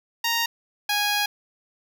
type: tone pair in turn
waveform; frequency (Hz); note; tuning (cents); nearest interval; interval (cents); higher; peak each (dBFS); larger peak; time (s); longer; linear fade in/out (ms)
10% pulse; 931 / 825; A#5 / G#5; -2 / -12; major second; 210; first; -13; neither; 0.24-0.46 / 0.89-1.26; second; 5
effects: none